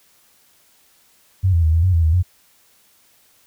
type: tone with pitch steps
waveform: sine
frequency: 94.2 / 84.2 / 79.2 / 82.5 / 92.5 / 83.2 / 79.3 / 90.1 Hz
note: F#2 / E2 / D#2 / E2 / F#2 / E2 / D#2 / F#2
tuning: +32 / +37 / +31 / +2 / 0 / +17 / +33 / -45 cents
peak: -12 dBFS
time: 1.43-2.23 s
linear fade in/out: 20 ms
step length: 100 ms
effects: white hiss -56 dBFS RMS until 3.46 s